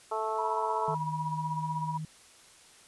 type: harmonic tone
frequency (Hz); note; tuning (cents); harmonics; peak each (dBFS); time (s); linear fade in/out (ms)
219.1; A3; -7; 2 / 3 / 4 / 5 / 6; -35 / -37 / -33 / -37 / -38; 0.11-0.95; 10
type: tone with tremolo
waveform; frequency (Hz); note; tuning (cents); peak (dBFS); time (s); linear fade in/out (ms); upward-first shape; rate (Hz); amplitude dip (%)
sine; 968; B5; -35; -29; 0.38-1.98; 10; sine; 16; 65
type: tone with pitch glide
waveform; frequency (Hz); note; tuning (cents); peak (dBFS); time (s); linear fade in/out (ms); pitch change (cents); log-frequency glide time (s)
sine; 155.56 to 156.73; D#3 to D#3; 0 to +13; -34; 0.88-2.05; 2; +13; 1.07-1.69
effects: white hiss -56 dBFS RMS until 2.87 s + resampled to 24000 Hz